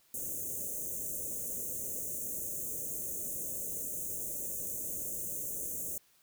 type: band-stop noise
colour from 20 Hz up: white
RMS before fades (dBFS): -38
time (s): 0.14-5.98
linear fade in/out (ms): 2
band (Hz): 630 to 6200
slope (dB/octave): 96
effects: white hiss -67 dBFS RMS until 6.22 s